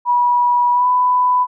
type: tone with pitch glide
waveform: sine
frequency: 972 to 995.9 Hz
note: B5 to B5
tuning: -28 to +14 cents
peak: -11 dBFS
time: 0.05-1.47 s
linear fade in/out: 50 ms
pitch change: +42 cents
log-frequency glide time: 0.72-0.87 s
effects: none